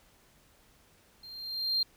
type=tone with level ramp; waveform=triangle; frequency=4186 Hz; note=C8; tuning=in tune; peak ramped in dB=-45 to -21 dBFS; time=1.23-1.83 s; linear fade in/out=5 ms; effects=tanh soft clip ceiling -22 dBFS + pink hiss -63 dBFS RMS until 1.96 s